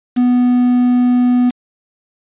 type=tone with quantisation; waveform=triangle; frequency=246.9 Hz; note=B3; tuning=in tune; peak=-7 dBFS; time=0.16-1.51 s; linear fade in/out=20 ms; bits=5; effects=resampled to 8000 Hz